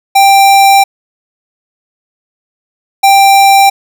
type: tone pair in turn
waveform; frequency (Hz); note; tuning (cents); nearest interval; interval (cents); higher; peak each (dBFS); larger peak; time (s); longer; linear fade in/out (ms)
square; 787 / 787; G5 / G5; +7 / +7; unison; 0; neither; -3; neither; 0.15-0.84 / 3.03-3.7; first; 10
effects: none